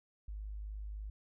sine tone, 51.7 Hz, G#1, 7 cents flat, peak -40 dBFS, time 0.28-1.1 s, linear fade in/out 5 ms, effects none

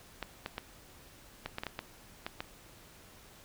clicks, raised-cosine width 0.3 ms, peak -20 dBFS, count 10, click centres 0.227 / 0.461 / 0.581 / 1.46 / 1.584 / 1.635 / 1.667 / 1.791 / 2.265 / 2.405 s, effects pink hiss -56 dBFS RMS until 3.44 s

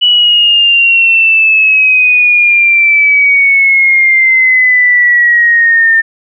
sine exponential sweep, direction down, 2956 to 1800 Hz, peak -4 dBFS, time 0.01-6.02 s, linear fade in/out 20 ms, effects none

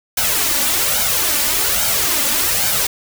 white noise with flanger, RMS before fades -17 dBFS, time 0.17-2.87 s, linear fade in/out 5 ms, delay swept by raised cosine 1.3 to 3.5 ms, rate 1.2 Hz, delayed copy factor +0.65, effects none

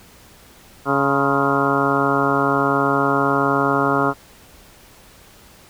harmonic tone with a mistuned harmonic, 139.4 Hz, C#3, 10 cents sharp, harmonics 1 / 2 / 3 / 4 / 5 / 6 / 7 / 8 / 9 / 10, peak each -27 / -22 / -23 / -26 / -25 / -28 / -27 / -24 / -23 / -24 dBFS, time 0.85-4.14 s, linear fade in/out 50 ms, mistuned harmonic 8, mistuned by -64 cents, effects pink hiss -47 dBFS RMS until 5.69 s

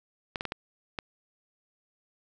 clicks, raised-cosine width 0.3 ms, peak -16 dBFS, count 5, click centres 0.358 / 0.409 / 0.453 / 0.521 / 0.988 s, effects none

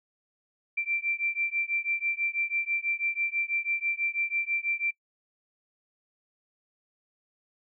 sine beating tone pair, 2349 / 2355.1 Hz, D7 / D7, 0 / +4 cents, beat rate 6.1 Hz, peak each -30 dBFS, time 0.77-4.91 s, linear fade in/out 10 ms, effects noise-tail reverb RT60 0.1 s tail -25 dB re dry

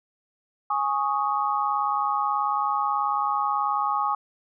sine chord, Ab suspended fourth, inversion none, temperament just, 830.6 / 1107.5 / 1245.9 Hz, Ab5 / Db6 / Eb6, 0 / -2 / +2 cents, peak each -26 / -26 / -27 dBFS, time 0.7-4.15 s, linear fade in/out 5 ms, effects none

